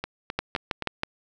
two click trains, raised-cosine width 0.3 ms, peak -9 / -14 dBFS, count 5 / 4, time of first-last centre 0.39-1.034 / 0.04-0.823 s, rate 6.21 / 3.83 Hz, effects none

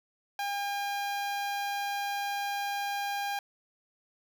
sawtooth tone with notch filter, 806 Hz, G5, 48 cents sharp, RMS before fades -33 dBFS, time 0.39-3.39 s, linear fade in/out 2 ms, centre 8600 Hz, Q 1.4, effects none

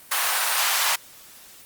pink high-pass noise, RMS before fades -22 dBFS, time 0.11-0.96 s, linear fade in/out 10 ms, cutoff 830 Hz, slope 24 dB/octave, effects white hiss -47 dBFS RMS until 1.65 s + Opus 32 kbps

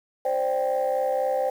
sine chord, C suspended second, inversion none, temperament equal, 523.3 / 587.3 / 784 Hz, C5 / D5 / G5, 0 / 0 / 0 cents, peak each -23 / -27 / -26 dBFS, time 0.25-1.5 s, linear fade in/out 5 ms, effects tanh soft clip ceiling -16 dBFS + 8-bit

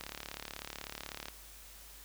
click train, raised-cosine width 0.2 ms, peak -23 dBFS, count 47, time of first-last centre 0.01-1.284 s, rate 36.1 Hz, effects added 50 Hz sine -56 dBFS peak until 2.04 s + white hiss -54 dBFS RMS until 2.04 s

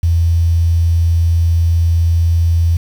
sine tone with quantisation, 83.9 Hz, E2, 31 cents sharp, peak -9 dBFS, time 0.03-2.77 s, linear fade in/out 5 ms, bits 6, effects none

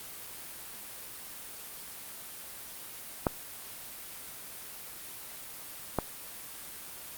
clicks, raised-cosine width 1 ms, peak -10 / -12 dBFS, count 2, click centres 3.268 / 5.987 s, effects white hiss -44 dBFS RMS until 7.17 s + Opus 32 kbps

